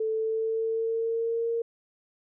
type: tone with pitch glide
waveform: sine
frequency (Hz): 440 to 462.7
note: A4 to A#4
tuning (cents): 0 to -13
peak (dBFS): -25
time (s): 0-1.62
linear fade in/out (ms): 5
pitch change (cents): +87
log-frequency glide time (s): 0.1-1.5
effects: none